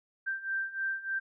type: beating tone pair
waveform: sine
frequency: 1568 / 1571.3 Hz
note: G6 / G6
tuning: 0 / +4 cents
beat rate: 3.3 Hz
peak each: -36 / -33 dBFS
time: 0.26-1.2 s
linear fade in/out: 20 ms
effects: none